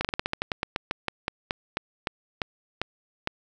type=slowing click train; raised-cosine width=0.3 ms; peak=-10 dBFS; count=20; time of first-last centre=0.01-3.274 s; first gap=37 ms; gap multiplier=1.15; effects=none